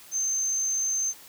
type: tone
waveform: sine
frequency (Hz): 6272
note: G8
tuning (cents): 0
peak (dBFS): -24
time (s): 0.11-1.14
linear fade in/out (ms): 50
effects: white hiss -49 dBFS RMS until 1.28 s + high-pass 60 Hz 12 dB/octave